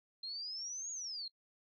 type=exponential two-way sweep; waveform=sine; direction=up then down; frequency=4143 to 6770 to 4143 Hz; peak=-40 dBFS; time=0.23-1.28 s; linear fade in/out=5 ms; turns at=0.91 s; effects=noise-tail reverb RT60 0.1 s tail -23 dB re dry